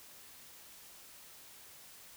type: silence
effects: white hiss -55 dBFS RMS until 2.16 s